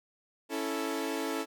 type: chord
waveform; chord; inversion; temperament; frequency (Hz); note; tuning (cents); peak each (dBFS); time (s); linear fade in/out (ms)
sawtooth; A major; first; equal; 277.2 / 329.6 / 440; C#4 / E4 / A4; 0 / 0 / 0; -32; 0.49-1.46; 50
effects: none